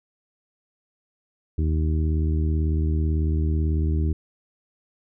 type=harmonic tone; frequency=78.1 Hz; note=D#2; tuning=7 cents sharp; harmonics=1 / 2 / 3 / 4 / 5; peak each=-20 / -29 / -34 / -32 / -37 dBFS; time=1.58-4.13 s; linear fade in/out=5 ms; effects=none